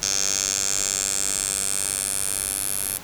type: tone with band-pass filter sweep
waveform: 10% pulse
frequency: 98 Hz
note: G2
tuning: in tune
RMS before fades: -25 dBFS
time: 0.02-2.98 s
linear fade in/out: 5 ms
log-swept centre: 6200 to 11000 Hz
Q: 4.9
effects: pink hiss -40 dBFS RMS until 3.03 s